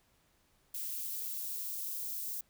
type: noise with high-pass filter sweep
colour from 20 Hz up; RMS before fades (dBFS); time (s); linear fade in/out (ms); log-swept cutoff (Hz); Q
violet; -39; 0.74-2.41; 5; 2100 to 4400; 0.79
effects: pink hiss -71 dBFS RMS until 2.49 s